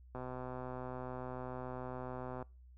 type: click train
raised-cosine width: 1 ms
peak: -30 dBFS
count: 290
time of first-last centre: 0.15-2.426 s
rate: 127 Hz
effects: noise-tail reverb RT60 0.3 s tail -23 dB re dry + added 62 Hz sine -55 dBFS peak until 2.77 s